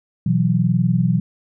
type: chord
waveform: sine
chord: B suspended fourth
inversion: none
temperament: equal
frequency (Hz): 123.47 / 164.81 / 185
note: B2 / E3 / F#3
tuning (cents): 0 / 0 / 0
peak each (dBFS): -19 / -18 / -19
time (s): 0.26-1.2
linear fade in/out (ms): 5
effects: none